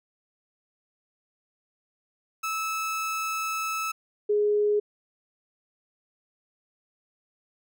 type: tone pair in turn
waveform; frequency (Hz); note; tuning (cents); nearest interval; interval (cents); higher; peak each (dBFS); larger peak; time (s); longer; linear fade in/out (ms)
30% pulse / sine; 1305 / 416.4; E6 / G#4; -18 / +5; octave + minor sixth; 1977; first; -25 / -20; second; 2.43-3.92 / 4.29-4.8; first; 10
effects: none